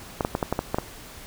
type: clicks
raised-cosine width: 1 ms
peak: -9 dBFS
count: 8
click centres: 0.208 / 0.249 / 0.351 / 0.428 / 0.526 / 0.591 / 0.745 / 0.785 s
effects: pink hiss -43 dBFS RMS until 1.26 s